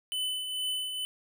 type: tone with tremolo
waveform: square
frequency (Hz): 3013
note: F#7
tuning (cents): +31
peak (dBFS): -29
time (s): 0.12-1.05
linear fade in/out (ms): 0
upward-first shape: triangle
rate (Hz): 2.2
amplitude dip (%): 50
effects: none